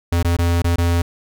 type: tone with dropouts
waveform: square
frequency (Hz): 85.7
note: F2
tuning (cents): -32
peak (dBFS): -15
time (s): 0.12-1.02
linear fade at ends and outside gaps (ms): 5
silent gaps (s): 0.228-0.246 / 0.367-0.387 / 0.621-0.643 / 0.76-0.782
effects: none